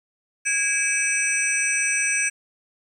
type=tone cluster; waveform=sine; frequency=1644 / 2311 / 2585 / 5930 / 8170 Hz; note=G#6 / D7 / E7 / F#8 / C9; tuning=-18 / -28 / -34 / +3 / -42 cents; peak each=-26 dBFS; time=0.45-2.3 s; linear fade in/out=20 ms; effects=tanh soft clip ceiling -8 dBFS + 9-bit